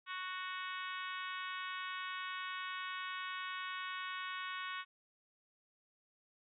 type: harmonic tone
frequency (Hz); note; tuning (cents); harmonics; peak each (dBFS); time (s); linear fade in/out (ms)
370; F#4; 0; 3 / 4 / 5 / 6 / 7 / 8 / 9 / 10; -44 / -46 / -48 / -50 / -51 / -52 / -53 / -54; 0.06-4.85; 50
effects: none